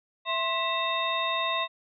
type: tone cluster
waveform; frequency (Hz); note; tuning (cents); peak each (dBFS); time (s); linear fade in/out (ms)
sine; 660 / 1058 / 1970 / 2658 / 3694; E5 / C6 / B6 / E7 / A#7; +2 / +19 / -5 / +14 / -16; -33 / -29 / -35 / -34 / -31; 0.25-1.68; 50
effects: none